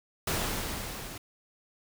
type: noise with level ramp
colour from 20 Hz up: pink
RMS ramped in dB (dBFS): -29 to -42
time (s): 0.27-1.18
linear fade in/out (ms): 5
effects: none